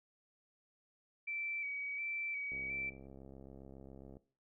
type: tone with vibrato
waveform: sine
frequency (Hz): 2300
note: D7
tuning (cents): -37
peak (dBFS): -38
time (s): 1.27-2.9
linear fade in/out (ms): 10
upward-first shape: square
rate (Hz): 1.4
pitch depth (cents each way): 25
type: click train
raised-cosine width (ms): 2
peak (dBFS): -40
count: 112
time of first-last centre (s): 2.52-4.169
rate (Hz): 67.3
effects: noise-tail reverb RT60 0.4 s tail -18 dB re dry